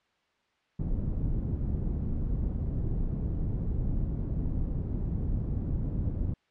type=low-pass noise; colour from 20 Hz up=pink; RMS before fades=-30 dBFS; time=0.79-6.34 s; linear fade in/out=5 ms; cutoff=190 Hz; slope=12 dB/octave; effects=white hiss -71 dBFS RMS until 6.5 s + low-pass 3000 Hz 12 dB/octave